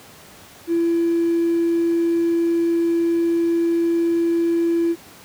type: tone with hard clipping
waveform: triangle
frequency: 336.6 Hz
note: E4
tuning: 36 cents sharp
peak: -16 dBFS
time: 0.67-4.96 s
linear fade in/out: 50 ms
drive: 3 dB
effects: pink hiss -44 dBFS RMS until 5.24 s + high-pass 100 Hz 12 dB/octave